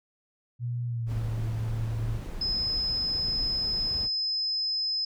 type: tone with pitch glide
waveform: sine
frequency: 120.5 to 111.78 Hz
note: B2 to A2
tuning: -42 to +28 cents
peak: -28 dBFS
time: 0.59-2.2 s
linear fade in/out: 50 ms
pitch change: -130 cents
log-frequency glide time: 0.86-1.16 s
type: noise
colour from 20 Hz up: brown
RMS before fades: -36 dBFS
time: 1.06-4.09 s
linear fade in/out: 50 ms
type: tone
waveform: sine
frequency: 5100 Hz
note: D#8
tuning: 42 cents sharp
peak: -26 dBFS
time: 2.41-5.05 s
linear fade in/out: 5 ms
effects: none